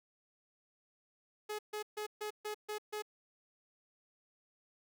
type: tone bursts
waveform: sawtooth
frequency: 422.9 Hz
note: G#4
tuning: 31 cents sharp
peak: -34 dBFS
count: 7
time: 1.49-3.023 s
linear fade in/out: 10 ms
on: 99 ms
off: 140 ms
effects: none